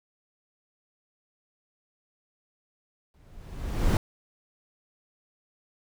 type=noise with exponential growth; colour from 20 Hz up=brown; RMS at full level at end=-18 dBFS; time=3.14-3.97 s; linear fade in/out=1 ms; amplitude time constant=180 ms; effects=none